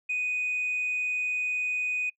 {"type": "tone", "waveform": "sine", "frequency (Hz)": 2489, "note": "D#7", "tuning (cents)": 0, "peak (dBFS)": -25, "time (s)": [0.09, 2.1], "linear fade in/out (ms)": 10, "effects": ["noise-tail reverb RT60 0.1 s tail -23 dB re dry", "tanh soft clip ceiling -23 dBFS"]}